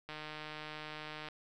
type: click train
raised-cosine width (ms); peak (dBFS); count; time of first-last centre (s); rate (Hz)
0.3; -28; 184; 0.09-1.286; 153
effects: none